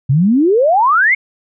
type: exponential sweep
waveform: sine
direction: up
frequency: 125.9 to 2234 Hz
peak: -8 dBFS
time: 0.09-1.15 s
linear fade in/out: 10 ms
effects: none